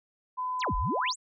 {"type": "tone", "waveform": "sine", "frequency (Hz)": 1009, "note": "B5", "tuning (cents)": 37, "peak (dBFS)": -29, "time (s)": [0.37, 1.13], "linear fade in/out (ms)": 20}
{"type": "exponential two-way sweep", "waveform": "sine", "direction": "down then up", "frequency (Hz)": [8830, 34.65, 8830], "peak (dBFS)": -28, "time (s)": [0.59, 1.16], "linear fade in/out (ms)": 50, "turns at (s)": 0.76}
{"effects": []}